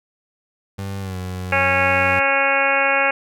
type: tone with pitch glide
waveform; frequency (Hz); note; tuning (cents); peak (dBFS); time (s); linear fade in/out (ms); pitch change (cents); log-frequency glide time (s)
30% pulse; 98 to 91.97; G2 to F#2; 0 to -10; -23; 0.78-2.2; 10; -110; 1-1.17
type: harmonic tone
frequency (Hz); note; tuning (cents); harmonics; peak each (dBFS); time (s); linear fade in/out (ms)
274.9; C#4; -14; 1 / 2 / 3 / 4 / 5 / 6 / 7 / 8 / 9 / 10; -34 / -22 / -23 / -27 / -24 / -22 / -29 / -22 / -23 / -26; 1.52-3.11; 5
effects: none